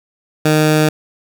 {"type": "tone", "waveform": "15% pulse", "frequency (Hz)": 154.1, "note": "D#3", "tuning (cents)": -16, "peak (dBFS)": -4, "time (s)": [0.45, 0.89], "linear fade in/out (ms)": 5, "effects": []}